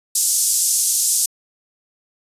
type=band-pass noise; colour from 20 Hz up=pink; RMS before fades=-18 dBFS; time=0.15-1.26 s; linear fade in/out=5 ms; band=6300 to 11000 Hz; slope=24 dB/octave; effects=resampled to 32000 Hz